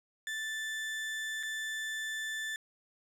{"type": "tone with dropouts", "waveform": "35% pulse", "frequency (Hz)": 1760, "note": "A6", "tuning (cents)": 0, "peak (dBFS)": -33, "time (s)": [0.27, 2.56], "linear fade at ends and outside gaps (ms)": 1, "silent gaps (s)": [1.429, 1.433], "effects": ["low-pass 11000 Hz 12 dB/octave"]}